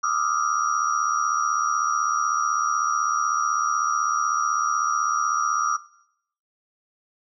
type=tone cluster; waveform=sine; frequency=1186 / 1262 / 1376 / 5730 Hz; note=D6 / D#6 / F6 / F8; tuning=+17 / +24 / -26 / +44 cents; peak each=-24 / -25 / -27 / -30 dBFS; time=0.03-5.77 s; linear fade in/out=10 ms; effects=noise-tail reverb RT60 0.7 s tail -18 dB re dry